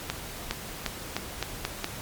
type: accelerating click train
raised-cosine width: 0.2 ms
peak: -10 dBFS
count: 7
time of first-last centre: 0.1-1.844 s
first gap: 410 ms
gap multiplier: 0.86
effects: pink hiss -39 dBFS RMS until 2.01 s + MP3 96 kbps